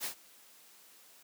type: noise with ADSR envelope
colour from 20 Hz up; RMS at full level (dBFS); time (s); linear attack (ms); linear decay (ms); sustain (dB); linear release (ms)
white; -35; 0-1.23; 43; 100; -24; 8
effects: high-pass 200 Hz 12 dB/octave